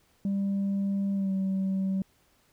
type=tone with pitch glide; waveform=sine; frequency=197.6 to 191.64 Hz; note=G3 to G3; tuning=+14 to -39 cents; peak=-23 dBFS; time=0.25-2.02 s; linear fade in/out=2 ms; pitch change=-53 cents; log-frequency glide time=1.14-1.32 s; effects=tanh soft clip ceiling -24 dBFS + pink hiss -66 dBFS RMS until 2.52 s